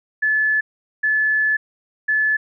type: tone bursts at uneven times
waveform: sine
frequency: 1728 Hz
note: A6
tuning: 32 cents flat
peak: -15 dBFS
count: 3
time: 0.22-0.61 / 1.03-1.57 / 2.08-2.37 s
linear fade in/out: 10 ms
effects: none